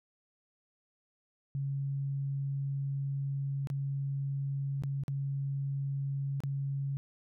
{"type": "tone with dropouts", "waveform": "sine", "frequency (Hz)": 138.4, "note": "C#3", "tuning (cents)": -2, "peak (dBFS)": -31, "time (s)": [1.55, 6.97], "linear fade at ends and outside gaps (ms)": 0, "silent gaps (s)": [[3.672, 3.701], [4.823, 4.836], [5.036, 5.081], [6.404, 6.436]], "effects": []}